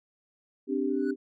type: chord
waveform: sine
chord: C suspended second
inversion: none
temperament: just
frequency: 261.6 / 294.3 / 392.4 Hz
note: C4 / D4 / G4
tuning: 0 / +4 / +2 cents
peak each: -30 dBFS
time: 0.67-1.16 s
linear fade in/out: 50 ms
type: tone with exponential growth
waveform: triangle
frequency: 1480 Hz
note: F#6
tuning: in tune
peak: -36 dBFS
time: 0.89-1.11 s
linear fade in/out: 5 ms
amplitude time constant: 47 ms
effects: none